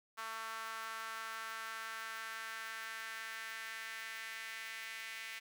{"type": "tone with high-pass filter sweep", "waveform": "sawtooth", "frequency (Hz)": 223.5, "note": "A3", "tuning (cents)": 27, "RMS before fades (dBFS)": -45, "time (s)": [0.17, 5.4], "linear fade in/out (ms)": 20, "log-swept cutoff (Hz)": [1200, 2100], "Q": 2.8, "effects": []}